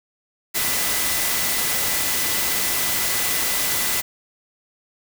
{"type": "tone in noise", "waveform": "sine", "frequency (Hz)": 2000, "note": "B6", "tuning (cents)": 21, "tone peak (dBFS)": -32, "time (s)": [0.54, 4.02], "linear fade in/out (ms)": 20, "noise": "white", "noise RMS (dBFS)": -22, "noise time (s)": [0.54, 4.02], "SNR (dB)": -13, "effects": []}